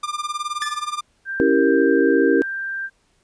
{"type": "tone with tremolo", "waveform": "45% pulse", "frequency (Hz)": 1198, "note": "D6", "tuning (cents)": 34, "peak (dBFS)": -21, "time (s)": [0.03, 1.01], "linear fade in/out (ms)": 5, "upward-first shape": "sine", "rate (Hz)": 19, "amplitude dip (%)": 85}
{"type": "tone with exponential decay", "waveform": "sawtooth", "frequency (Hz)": 1742, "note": "A6", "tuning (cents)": -18, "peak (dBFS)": -18, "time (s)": [0.62, 0.96], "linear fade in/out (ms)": 0, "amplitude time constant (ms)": 73}
{"type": "tone", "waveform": "sine", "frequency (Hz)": 1580, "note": "G6", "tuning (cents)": 13, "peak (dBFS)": -24, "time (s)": [1.25, 2.9], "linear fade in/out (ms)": 50}
{"type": "chord", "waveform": "sine", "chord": "C# diminished seventh", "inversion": "none", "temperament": "equal", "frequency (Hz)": [277.2, 329.6, 392, 466.2], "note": ["C#4", "E4", "G4", "Bb4"], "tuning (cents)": [0, 0, 0, 0], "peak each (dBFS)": -19, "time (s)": [1.4, 2.42], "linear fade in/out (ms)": 0}
{"effects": ["pink hiss -63 dBFS RMS until 3.23 s", "resampled to 22050 Hz"]}